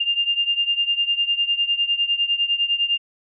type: beating tone pair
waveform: sine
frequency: 2800 / 2809.9 Hz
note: F7 / F7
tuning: +4 / +10 cents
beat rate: 9.9 Hz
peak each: -20 / -23 dBFS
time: 0-2.98 s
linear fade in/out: 10 ms
effects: none